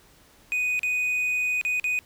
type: tone with dropouts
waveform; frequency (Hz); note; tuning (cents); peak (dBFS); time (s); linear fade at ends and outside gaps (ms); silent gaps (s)
triangle; 2488; D#7; -1; -21; 0.52-1.99; 0; 0.793-0.832 / 1.613-1.65 / 1.798-1.842
effects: pink hiss -56 dBFS RMS until 2.05 s